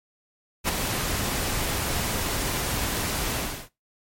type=noise with ADSR envelope; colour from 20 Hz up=pink; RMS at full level=-21 dBFS; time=0.64-3.69 s; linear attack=49 ms; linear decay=3 ms; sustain=-6 dB; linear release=340 ms; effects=noise-tail reverb RT60 0.2 s tail -18 dB re dry + MP3 64 kbps